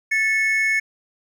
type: tone pair together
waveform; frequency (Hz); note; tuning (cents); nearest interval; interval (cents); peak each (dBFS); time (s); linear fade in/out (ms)
triangle; 1760 / 2196; A6 / C#7; 0 / -17; major third; 383; -20 / -17; 0.11-0.8; 10
effects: none